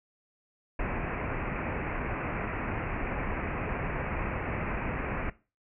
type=low-pass noise; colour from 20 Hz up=pink; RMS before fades=-33 dBFS; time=0.79-5.3 s; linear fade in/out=5 ms; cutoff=2600 Hz; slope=96 dB/octave; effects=noise-tail reverb RT60 0.3 s tail -18 dB re dry